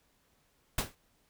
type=noise with exponential decay; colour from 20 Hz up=pink; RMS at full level=-26 dBFS; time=0.78-0.95 s; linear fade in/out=5 ms; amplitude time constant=35 ms; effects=pink hiss -71 dBFS RMS until 1.29 s